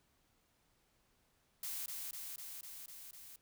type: noise with echo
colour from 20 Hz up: blue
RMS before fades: -42 dBFS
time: 1.63-1.86 s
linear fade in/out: 2 ms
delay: 250 ms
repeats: 6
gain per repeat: -2 dB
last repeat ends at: 3.36 s
effects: pink hiss -75 dBFS RMS until 3.41 s